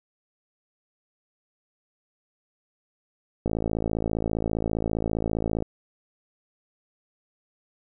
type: click train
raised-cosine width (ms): 2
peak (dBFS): -13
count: 120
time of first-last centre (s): 3.46-5.624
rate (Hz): 55
effects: none